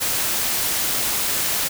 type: noise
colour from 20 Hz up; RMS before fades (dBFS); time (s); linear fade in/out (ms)
white; -22; 0-1.69; 20
effects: none